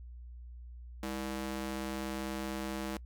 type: ring-modulated tone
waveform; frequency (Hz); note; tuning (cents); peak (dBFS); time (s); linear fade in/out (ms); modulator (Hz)
sawtooth; 265.1; C4; +23; -29; 1.03-2.97; 2; 60.3
effects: noise-tail reverb RT60 0.1 s tail -23 dB re dry + added 60 Hz sine -45 dBFS peak until 3.05 s